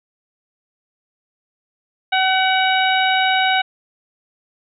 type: harmonic tone with a mistuned harmonic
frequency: 756 Hz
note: F#5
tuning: 37 cents sharp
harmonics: 1 / 2 / 3 / 4 / 5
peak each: -17 / -20 / -22 / -23 / -24 dBFS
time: 2.12-3.62 s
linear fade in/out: 10 ms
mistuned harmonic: 4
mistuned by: -47 cents
effects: none